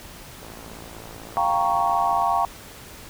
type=click train; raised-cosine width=1 ms; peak=-27 dBFS; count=101; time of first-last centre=0.43-2.219 s; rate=55.9 Hz
type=chord; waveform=sine; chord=G half-diminished seventh; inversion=third; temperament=equal; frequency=698.5 / 784 / 932.3 / 1108.7 Hz; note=F5 / G5 / Bb5 / Db6; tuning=0 / 0 / 0 / 0 cents; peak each=-24 dBFS; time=1.37-2.45 s; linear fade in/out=0 ms
effects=pink hiss -42 dBFS RMS until 3.09 s